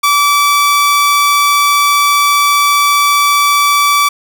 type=tone; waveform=sawtooth; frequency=1155 Hz; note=D6; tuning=29 cents flat; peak=-4 dBFS; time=0.03-4.09 s; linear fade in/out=10 ms; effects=7-bit